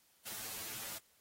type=noise with comb filter; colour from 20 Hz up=white; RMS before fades=-44 dBFS; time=0.25-0.99 s; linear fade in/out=20 ms; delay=9.1 ms; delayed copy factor=+0.95; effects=white hiss -70 dBFS RMS until 1.2 s + AAC 48 kbps